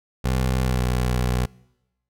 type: tone with pitch glide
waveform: 20% pulse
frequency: 64 to 61.96 Hz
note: C2 to B1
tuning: -38 to +6 cents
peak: -15 dBFS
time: 0.24-1.46 s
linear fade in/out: 10 ms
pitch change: -56 cents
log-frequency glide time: 0.62-0.84 s
effects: noise-tail reverb RT60 1.0 s tail -25 dB re dry